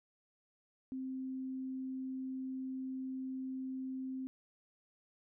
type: tone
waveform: sine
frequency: 261.6 Hz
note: C4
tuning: in tune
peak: -38 dBFS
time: 0.92-4.27 s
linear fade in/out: 0 ms
effects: none